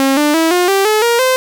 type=tone with pitch steps; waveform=sawtooth; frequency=270.4 / 296.6 / 325.3 / 356.8 / 391.3 / 429.2 / 470.8 / 516.4 Hz; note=C#4 / D4 / E4 / F4 / G4 / A4 / A#4 / C5; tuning=-43 / +17 / -23 / +37 / -3 / -43 / +17 / -23 cents; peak=-6 dBFS; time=0-1.36 s; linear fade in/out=0 ms; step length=170 ms; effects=none